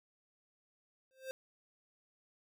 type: tone with exponential growth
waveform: square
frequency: 526 Hz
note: C5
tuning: 9 cents sharp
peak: -37 dBFS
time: 1.11-1.31 s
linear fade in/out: 0 ms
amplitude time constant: 43 ms
effects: none